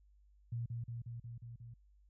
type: tone with echo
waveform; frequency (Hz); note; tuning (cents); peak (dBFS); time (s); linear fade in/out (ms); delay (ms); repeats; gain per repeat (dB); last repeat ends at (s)
sine; 117.6; A#2; +16; -36; 0.52-0.66; 5; 180; 6; -2; 1.74
effects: added 50 Hz sine -63 dBFS peak until 2.09 s